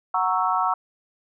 sine chord, F# dominant seventh, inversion none, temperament equal, 740 / 932.3 / 1108.7 / 1318.5 Hz, F#5 / A#5 / C#6 / E6, 0 / 0 / 0 / 0 cents, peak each -25 dBFS, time 0.14-0.74 s, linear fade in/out 5 ms, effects none

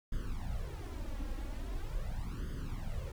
brown noise with flanger, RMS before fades -38 dBFS, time 0.12-3.12 s, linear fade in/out 5 ms, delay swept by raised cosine 0.61 to 3.71 ms, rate 0.42 Hz, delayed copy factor +0.85, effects none

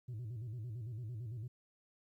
sine tone with vibrato, 115.1 Hz, A#2, 22 cents flat, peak -38 dBFS, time 0.08-1.48 s, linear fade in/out 10 ms, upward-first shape square, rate 8.9 Hz, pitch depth 130 cents each way, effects tanh soft clip ceiling -40 dBFS + 13-bit

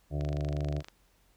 harmonic tone, 73.42 Hz, D2, in tune, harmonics 1 / 2 / 4 / 5 / 6 / 7 / 8 / 9 / 10, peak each -33 / -32 / -42 / -44 / -50 / -49 / -45 / -44 / -53 dBFS, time 0.1-0.83 s, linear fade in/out 50 ms
click train, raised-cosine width 0.2 ms, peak -27 dBFS, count 18, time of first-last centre 0.21-0.885 s, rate 25.2 Hz
effects added 45 Hz sine -68 dBFS peak until 1.36 s + pink hiss -68 dBFS RMS until 1.36 s

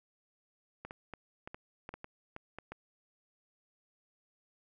clicks, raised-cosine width 0.5 ms, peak -28 dBFS, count 11, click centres 0.85 / 0.909 / 1.137 / 1.475 / 1.545 / 1.891 / 1.94 / 2.044 / 2.364 / 2.586 / 2.72 s, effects none

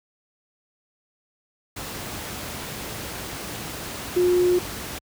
sine tone in noise, 358 Hz, F4, 43 cents sharp, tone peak -16 dBFS, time 4.16-4.59 s, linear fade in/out 10 ms, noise pink, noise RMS -33 dBFS, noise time 1.76-4.99 s, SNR +14 dB, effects high-pass 60 Hz 12 dB/octave

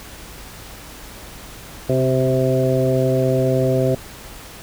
harmonic tone with a mistuned harmonic, 130.5 Hz, C3, 4 cents flat, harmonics 1 / 2 / 3 / 4 / 5, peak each -19 / -23 / -21 / -21 / -23 dBFS, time 1.89-3.95 s, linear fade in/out 5 ms, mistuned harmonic 3, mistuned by -16 cents, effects added 50 Hz sine -44 dBFS peak until 4.62 s + pink hiss -38 dBFS RMS until 4.62 s

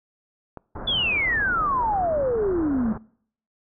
click, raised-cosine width 1 ms, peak -22 dBFS, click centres 0.573 s
pink low-pass noise, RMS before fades -34 dBFS, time 0.75-2.98 s, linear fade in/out 5 ms, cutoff 1500 Hz, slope 48 dB/octave
sine exponential sweep, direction down, 3498 to 210 Hz, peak -20 dBFS, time 0.87-2.93 s, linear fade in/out 10 ms
effects noise-tail reverb RT60 0.6 s tail -23 dB re dry

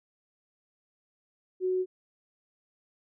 sine tone, 370 Hz, F#4, in tune, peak -25 dBFS, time 1.6-1.86 s, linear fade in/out 50 ms, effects none

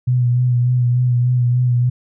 sine tone with vibrato, 123.47 Hz, B2, in tune, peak -12 dBFS, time 0.07-1.9 s, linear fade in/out 10 ms, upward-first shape sine, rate 3.4 Hz, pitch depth 30 cents each way, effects none

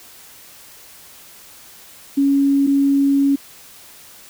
sine tone pair in turn, 278.2 / 278.2 Hz, C#4 / C#4, +6 / +6 cents, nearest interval unison, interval 0 cents, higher neither, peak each -12 dBFS, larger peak neither, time 2.17-2.67 / 2.67-3.36 s, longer second, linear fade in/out 10 ms, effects white hiss -43 dBFS RMS until 4.29 s

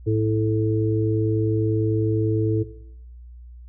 harmonic tone, 109.1 Hz, A2, 14 cents flat, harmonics 1 / 3 / 4, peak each -20 / -24 / -24 dBFS, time 0.06-2.64 s, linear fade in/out 20 ms, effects noise-tail reverb RT60 0.8 s tail -17 dB re dry + added 60 Hz sine -39 dBFS peak until 3.68 s

